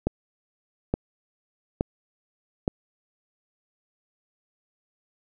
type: click train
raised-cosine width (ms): 2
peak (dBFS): -9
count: 4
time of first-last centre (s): 0.07-2.679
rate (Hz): 1.15
effects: none